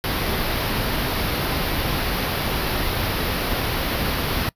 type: band-stop noise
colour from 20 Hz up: pink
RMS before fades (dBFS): -23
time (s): 0.04-4.49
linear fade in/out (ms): 0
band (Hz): 5200 to 11000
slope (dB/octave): 48
effects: noise-tail reverb RT60 0.1 s tail -23 dB re dry + resampled to 32000 Hz